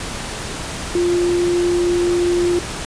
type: tone in noise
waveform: sine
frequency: 350.1 Hz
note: F4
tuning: 4 cents sharp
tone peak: -14 dBFS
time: 0.95-2.59 s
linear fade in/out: 2 ms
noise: pink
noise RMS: -27 dBFS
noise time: 0-2.85 s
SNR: +10 dB
effects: resampled to 22050 Hz